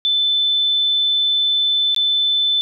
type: tone with dropouts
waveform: sine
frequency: 3520 Hz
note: A7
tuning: in tune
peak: -14 dBFS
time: 0.05-2.61 s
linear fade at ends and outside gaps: 0 ms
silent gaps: 1.947-1.963 s
effects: none